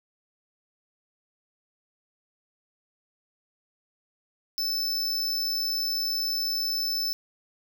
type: tone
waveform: square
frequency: 5274 Hz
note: E8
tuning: in tune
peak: -26 dBFS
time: 4.58-7.13 s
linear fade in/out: 0 ms
effects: none